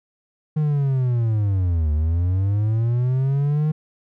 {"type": "linear two-way sweep", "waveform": "triangle", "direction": "down then up", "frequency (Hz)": [155.56, 74, 155.56], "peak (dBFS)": -15, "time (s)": [0.56, 3.72], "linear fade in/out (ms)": 10, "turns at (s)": 1.92, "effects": []}